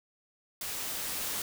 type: noise with level ramp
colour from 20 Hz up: white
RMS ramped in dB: -37 to -34 dBFS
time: 0.61-1.42 s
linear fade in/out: 2 ms
effects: none